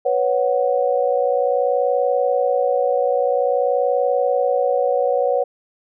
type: chord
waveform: sine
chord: B suspended second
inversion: none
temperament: equal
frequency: 493.9 / 554.4 / 740 Hz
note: B4 / C#5 / F#5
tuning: 0 / 0 / 0 cents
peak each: -19 / -19 / -22 dBFS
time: 0.05-5.44 s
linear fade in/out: 10 ms
effects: none